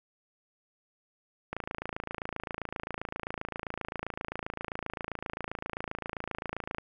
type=click train; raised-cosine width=0.5 ms; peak=-19 dBFS; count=146; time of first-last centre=1.53-6.784 s; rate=27.6 Hz; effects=none